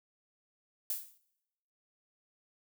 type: noise with exponential decay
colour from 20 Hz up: violet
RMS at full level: -31 dBFS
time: 0.9-1.18 s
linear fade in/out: 2 ms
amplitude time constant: 60 ms
effects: noise-tail reverb RT60 0.9 s tail -22 dB re dry